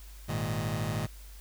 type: chord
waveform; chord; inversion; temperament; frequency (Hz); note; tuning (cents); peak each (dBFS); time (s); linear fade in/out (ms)
sawtooth; Ab suspended second; none; just; 103.83 / 116.8 / 155.74; Ab2 / Bb2 / Eb3; 0 / +4 / +2; -30; 0.28-1.07; 20
effects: added 50 Hz sine -45 dBFS peak until 1.4 s + white hiss -55 dBFS RMS until 1.4 s